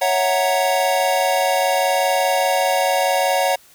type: chord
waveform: square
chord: F# dominant seventh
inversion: second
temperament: equal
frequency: 554.4 / 659.3 / 740 / 932.3 Hz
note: C#5 / E5 / F#5 / A#5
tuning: 0 / 0 / 0 / 0 cents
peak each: -21 / -25 / -20 / -25 dBFS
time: 0.01-3.56 s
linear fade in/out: 10 ms
effects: white hiss -50 dBFS RMS until 3.74 s